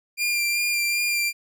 sawtooth tone with vibrato, 2389 Hz, D7, 29 cents sharp, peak -18 dBFS, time 0.17-1.33 s, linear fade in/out 50 ms, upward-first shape sine, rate 2.6 Hz, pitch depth 17 cents each way, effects none

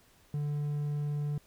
triangle tone, 146.83 Hz, D3, in tune, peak -28 dBFS, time 0.34-1.38 s, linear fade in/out 2 ms, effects pink hiss -63 dBFS RMS until 1.46 s

